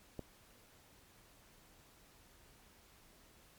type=click; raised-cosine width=2 ms; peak=-29 dBFS; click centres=0.193 s; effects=pink hiss -64 dBFS RMS until 3.58 s + MP3 96 kbps